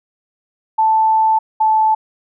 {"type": "tone pair in turn", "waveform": "sine", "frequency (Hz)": [880, 872.9], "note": ["A5", "A5"], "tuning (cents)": [0, -14], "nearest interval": "unison", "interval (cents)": 14, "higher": "first", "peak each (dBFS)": -10, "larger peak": "neither", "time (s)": [[0.78, 1.39], [1.6, 1.95]], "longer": "first", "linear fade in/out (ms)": 10, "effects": []}